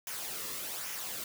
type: noise with flanger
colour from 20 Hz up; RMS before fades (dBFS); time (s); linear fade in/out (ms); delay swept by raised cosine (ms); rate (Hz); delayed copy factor
white; -39; 0.07-1.24; 2; 0.23 to 1.33; 1.2; -0.5
effects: none